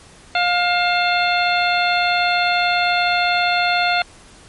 harmonic tone with a mistuned harmonic, 708 Hz, F5, 23 cents sharp, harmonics 1 / 2 / 3 / 4 / 5 / 6, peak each -18 / -21 / -23 / -24 / -25 / -26 dBFS, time 0.35-4.02 s, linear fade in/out 2 ms, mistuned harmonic 4, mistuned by -91 cents, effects pink hiss -45 dBFS RMS until 4.48 s + MP3 48 kbps

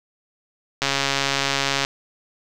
click train, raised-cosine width 0.2 ms, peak -3 dBFS, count 143, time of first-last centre 0.82-1.849 s, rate 138 Hz, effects none

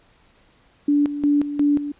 sine tone with tremolo, 290 Hz, D4, 22 cents flat, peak -14 dBFS, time 0.88-1.92 s, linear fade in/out 5 ms, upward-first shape square, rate 2.8 Hz, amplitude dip 70%, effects pink hiss -57 dBFS RMS until 1.99 s + resampled to 8000 Hz

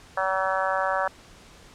harmonic tone, 190 Hz, F#3, 46 cents sharp, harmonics 3 / 4 / 5 / 6 / 7 / 8 / 9, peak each -28 / -29 / -30 / -31 / -31 / -32 / -33 dBFS, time 0.17-1.08 s, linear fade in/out 5 ms, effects pink hiss -50 dBFS RMS until 1.74 s + low-pass 8000 Hz 12 dB/octave

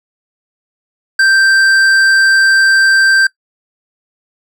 sine tone with hard clipping, 1568 Hz, G6, in tune, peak -8 dBFS, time 1.19-3.27 s, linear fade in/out 5 ms, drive 9 dB, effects noise-tail reverb RT60 0.1 s tail -20 dB re dry

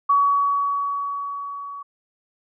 sine tone with level ramp, 1130 Hz, C#6, 33 cents sharp, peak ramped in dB -13 to -32 dBFS, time 0.09-1.83 s, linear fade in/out 10 ms, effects none

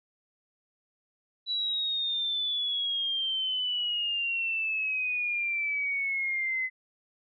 sine exponential sweep, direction down, 3951 to 2030 Hz, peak -27 dBFS, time 1.46-6.7 s, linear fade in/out 50 ms, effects none

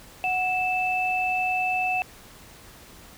sine tone pair together, 740 / 2637 Hz, F#5 / E7, 0 / 0 cents, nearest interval octave + minor seventh, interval 2200 cents, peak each -25 dBFS, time 0.24-2.02 s, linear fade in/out 0 ms, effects pink hiss -48 dBFS RMS until 3.17 s

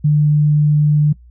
sine tone, 149.3 Hz, D3, 29 cents sharp, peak -9 dBFS, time 0.04-1.13 s, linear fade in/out 10 ms, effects noise-tail reverb RT60 0.1 s tail -21 dB re dry + added 60 Hz sine -40 dBFS peak until 1.3 s

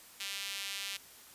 sawtooth tone with high-pass filter, 197.5 Hz, G3, 13 cents sharp, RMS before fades -40 dBFS, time 0.2-0.97 s, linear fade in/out 5 ms, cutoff 2900 Hz, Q 1.6, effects white hiss -55 dBFS RMS until 1.34 s + resampled to 32000 Hz

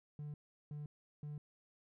triangle tone bursts, 148 Hz, D3, 14 cents sharp, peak -40 dBFS, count 3, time 0.19-1.38 s, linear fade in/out 2 ms, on 150 ms, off 370 ms, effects tanh soft clip ceiling -36 dBFS

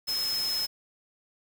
sine tone in noise, 5170 Hz, E8, 34 cents flat, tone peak -27 dBFS, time 0.07-0.67 s, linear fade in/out 20 ms, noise white, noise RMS -37 dBFS, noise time 0.07-0.67 s, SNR +7 dB, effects none

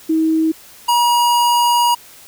sine / square tone pair in turn, 319.3 / 956.8 Hz, D#4 / A#5, +45 / +45 cents, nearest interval octave + perfect fifth, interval 1900 cents, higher second, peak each -12 / -12 dBFS, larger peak neither, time 0.09-0.52 / 0.88-1.95 s, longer second, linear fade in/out 10 ms, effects white hiss -42 dBFS RMS until 2.27 s

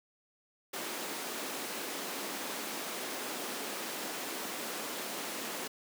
pink high-pass noise, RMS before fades -39 dBFS, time 0.73-5.68 s, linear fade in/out 10 ms, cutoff 240 Hz, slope 24 dB/octave, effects none

